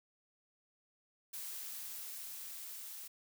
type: noise with level ramp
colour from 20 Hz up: blue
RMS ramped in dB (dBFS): -44 to -48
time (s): 1.33-3.08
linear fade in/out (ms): 10
effects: none